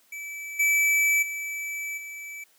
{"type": "tone with level steps", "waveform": "square", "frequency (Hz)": 2307, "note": "D7", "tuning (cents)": -31, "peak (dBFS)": [-35, -20, -31, -37], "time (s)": [0.12, 2.44], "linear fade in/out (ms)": 5, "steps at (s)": [0.59, 1.22, 1.97], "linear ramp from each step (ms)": 10, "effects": ["white hiss -62 dBFS RMS until 2.58 s", "high-pass 200 Hz 12 dB/octave"]}